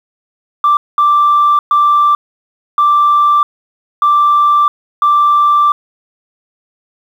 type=tone bursts at uneven times; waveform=sine; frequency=1174.7 Hz; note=D6; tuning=in tune; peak=-5 dBFS; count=6; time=0.64-0.77 / 0.98-1.59 / 1.71-2.15 / 2.78-3.43 / 4.02-4.68 / 5.02-5.72 s; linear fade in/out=2 ms; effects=tanh soft clip ceiling -3 dBFS + 7-bit